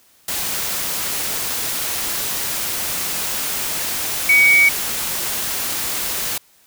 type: tone in noise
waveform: sine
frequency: 2251 Hz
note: C#7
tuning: 26 cents sharp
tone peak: -9 dBFS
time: 4.29-4.69 s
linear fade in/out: 5 ms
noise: white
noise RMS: -23 dBFS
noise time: 0.28-6.38 s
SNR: +11 dB
effects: white hiss -54 dBFS RMS until 6.66 s